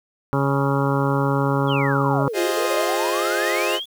harmonic tone, 138.59 Hz, C#3, in tune, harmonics 1 / 2 / 3 / 4 / 6 / 7 / 8 / 9 / 10, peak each -21 / -24 / -26 / -27 / -29 / -29 / -30 / -31 / -31 dBFS, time 0.33-2.28 s, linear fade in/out 0 ms
sine exponential two-way sweep, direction down then up, 3468 to 336.1 to 3468 Hz, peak -25 dBFS, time 1.67-3.86 s, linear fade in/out 50 ms, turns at 2.41 s
sawtooth chord, F minor seventh, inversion none, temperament equal, 349.2 / 415.3 / 523.3 / 622.3 Hz, F4 / Ab4 / C5 / Eb5, 0 / 0 / 0 / 0 cents, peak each -22 dBFS, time 2.33-3.8 s, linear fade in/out 50 ms
effects 8-bit

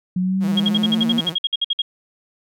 sine exponential sweep, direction up, 180.7 to 235.3 Hz, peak -17 dBFS, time 0.16-1.2 s, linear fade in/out 5 ms
sawtooth tone with vibrato, 170.3 Hz, F3, 43 cents flat, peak -23 dBFS, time 0.4-1.36 s, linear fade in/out 50 ms, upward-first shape square, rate 13 Hz, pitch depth 100 cents each way
sine tone bursts, 3269 Hz, G#7, 28 cents flat, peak -16 dBFS, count 15, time 0.57-1.819 s, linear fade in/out 5 ms, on 31 ms, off 56 ms
effects none

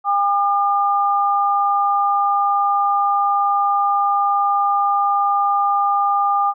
sine tone pair together, 805 / 1206.1 Hz, G5 / D6, +46 / +46 cents, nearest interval perfect fifth, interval 700 cents, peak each -17 dBFS, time 0.04-6.54 s, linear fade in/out 50 ms, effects none

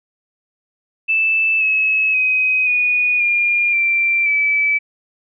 sine tone with pitch steps, 2637 / 2578 / 2521 / 2465 / 2410 / 2356 / 2304 Hz, E7 / E7 / D#7 / D#7 / D7 / D7 / D7, 0 / -39 / +22 / -17 / +44 / +5 / -34 cents, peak -13 dBFS, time 1.08-4.79 s, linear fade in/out 20 ms, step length 530 ms, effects none

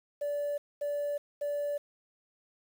sine tone bursts, 580 Hz, D5, 22 cents flat, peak -28 dBFS, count 3, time 0.21-1.78 s, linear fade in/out 10 ms, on 370 ms, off 230 ms, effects tanh soft clip ceiling -28 dBFS + 9-bit

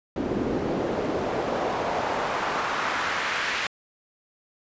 pink noise with band-pass filter sweep, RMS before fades -27 dBFS, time 0.16-3.67 s, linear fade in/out 2 ms, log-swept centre 270 to 2000 Hz, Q 1.3, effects resampled to 16000 Hz

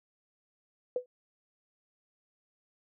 sine tone with exponential decay, 498.5 Hz, B4, 16 cents sharp, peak -24 dBFS, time 0.96-1.06 s, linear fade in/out 2 ms, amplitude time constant 21 ms, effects none

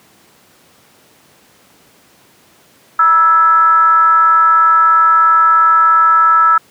sine tone with frequency modulation, 1318.5 Hz, E6, in tune, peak -6 dBFS, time 2.99-6.58 s, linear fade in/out 5 ms, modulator 355 Hz, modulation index 0.44, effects pink hiss -48 dBFS RMS until 6.7 s + high-pass 150 Hz 12 dB/octave

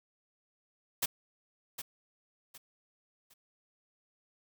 white noise with echo, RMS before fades -30 dBFS, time 1.02-1.06 s, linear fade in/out 10 ms, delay 760 ms, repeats 3, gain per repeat -10 dB, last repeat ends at 3.34 s, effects none

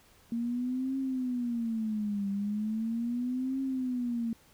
sine tone with vibrato, 230.5 Hz, A#3, 19 cents flat, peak -29 dBFS, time 0.32-4.33 s, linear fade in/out 2 ms, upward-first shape triangle, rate 0.38 Hz, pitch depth 270 cents each way, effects pink hiss -61 dBFS RMS until 4.53 s

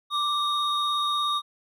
triangle tone pair together, 1174.7 / 3729 Hz, D6 / A#7, 0 / 0 cents, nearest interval octave + minor sixth, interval 2000 cents, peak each -23 / -26 dBFS, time 0.1-1.42 s, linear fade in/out 50 ms, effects none

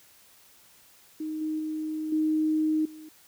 sine tone with level steps, 311.2 Hz, D#4, in tune, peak -30 / -27 / -29 / -22 / -42 dBFS, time 1.2-3.09 s, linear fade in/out 5 ms, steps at 1.41 / 1.59 / 2.12 / 2.85 s, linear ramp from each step 5 ms, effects white hiss -57 dBFS RMS until 3.27 s

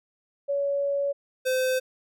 sine / square tone pair in turn, 563 / 515 Hz, C#5 / C5, +27 / -28 cents, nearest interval major second, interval 155 cents, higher first, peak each -23 dBFS, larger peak neither, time 0.48-1.13 / 1.45-1.8 s, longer first, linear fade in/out 20 ms, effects none

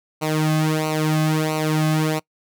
sawtooth tone with flanger, 155.56 Hz, D#3, in tune, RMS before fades -20 dBFS, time 0.21-2.2 s, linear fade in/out 20 ms, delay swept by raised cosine 0.58 to 2.18 ms, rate 1.5 Hz, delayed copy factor -0.8, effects noise-tail reverb RT60 0.1 s tail -24 dB re dry

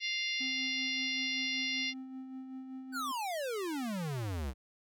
harmonic tone, 698.5 Hz, F5, in tune, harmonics 3 / 4 / 5 / 6 / 7 / 8, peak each -36 / -38 / -40 / -42 / -43 / -44 dBFS, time 0-1.94 s, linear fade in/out 50 ms
triangle tone with tremolo, 261.6 Hz, C4, in tune, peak -38 dBFS, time 0.4-3.12 s, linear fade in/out 10 ms, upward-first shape sine, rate 5.2 Hz, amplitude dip 40%
square exponential sweep, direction down, 1552 to 60.6 Hz, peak -35 dBFS, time 2.92-4.54 s, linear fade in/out 50 ms
effects none

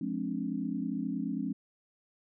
sine chord, D half-diminished seventh, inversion first, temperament just, 176.2 / 211.4 / 264.3 / 293.7 Hz, F3 / Ab3 / C4 / D4, +16 / +31 / +18 / 0 cents, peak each -38 / -36 / -35 / -38 dBFS, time 0.01-1.53 s, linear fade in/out 5 ms, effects none

